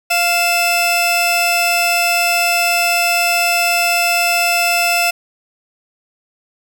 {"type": "tone pair together", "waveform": "sawtooth", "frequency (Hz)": [697, 2632], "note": ["F5", "E7"], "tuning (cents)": [-4, -3], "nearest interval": "octave + major seventh", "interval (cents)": 2301, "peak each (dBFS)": -12, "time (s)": [0.1, 5.11], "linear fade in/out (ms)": 10, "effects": []}